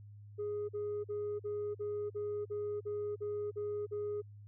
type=tone bursts; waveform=sine; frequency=415.3 Hz; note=G#4; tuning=in tune; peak=-33 dBFS; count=11; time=0.38-4.22 s; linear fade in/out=20 ms; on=310 ms; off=43 ms; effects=tanh soft clip ceiling -33 dBFS + added 103 Hz sine -50 dBFS peak until 4.47 s